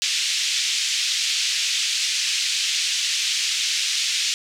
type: band-pass noise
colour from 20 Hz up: pink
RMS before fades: -23 dBFS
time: 0.02-4.34 s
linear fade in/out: 0 ms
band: 2600 to 6900 Hz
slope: 24 dB/octave
effects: none